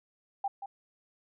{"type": "tone with echo", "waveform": "sine", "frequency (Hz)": 794, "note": "G5", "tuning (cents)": 22, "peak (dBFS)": -28, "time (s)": [0.44, 0.48], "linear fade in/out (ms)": 5, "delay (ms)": 180, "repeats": 1, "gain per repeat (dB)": -9, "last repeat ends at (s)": 0.66, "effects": []}